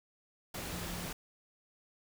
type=tone in noise; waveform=sine; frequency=174.61 Hz; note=F3; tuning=in tune; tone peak=-43 dBFS; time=0.72-1.06 s; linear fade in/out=5 ms; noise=pink; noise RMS=-41 dBFS; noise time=0.54-1.13 s; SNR=-5 dB; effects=none